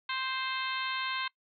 harmonic tone, 523.3 Hz, C5, in tune, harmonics 2 / 3 / 4 / 5 / 6 / 7 / 8, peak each -36 / -38 / -39 / -40 / -41 / -41 / -42 dBFS, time 0.09-1.28 s, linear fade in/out 5 ms, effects noise-tail reverb RT60 0.1 s tail -22 dB re dry

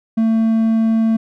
triangle tone, 224 Hz, A3, 31 cents sharp, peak -10 dBFS, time 0.17-1.17 s, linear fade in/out 10 ms, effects none

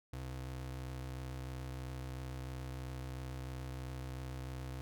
square ring-modulated tone, 98 Hz, G2, in tune, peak -39 dBFS, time 0.13-4.81 s, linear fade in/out 0 ms, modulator 31.5 Hz, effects none

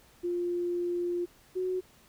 sine tone pair in turn, 350.5 / 369.1 Hz, F4 / F#4, +6 / -4 cents, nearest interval minor second, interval 90 cents, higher second, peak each -28 dBFS, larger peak neither, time 0.23-1.26 / 1.55-1.81 s, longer first, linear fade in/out 20 ms, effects pink hiss -60 dBFS RMS until 2.08 s

